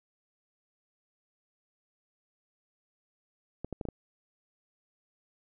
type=clicks; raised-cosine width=2 ms; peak=-22 dBFS; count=5; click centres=3.646 / 3.727 / 3.812 / 3.853 / 3.887 s; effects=none